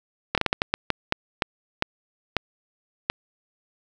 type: slowing click train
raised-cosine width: 0.3 ms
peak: -4 dBFS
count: 13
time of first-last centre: 0.35-3.1 s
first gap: 27 ms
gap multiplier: 1.35
effects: none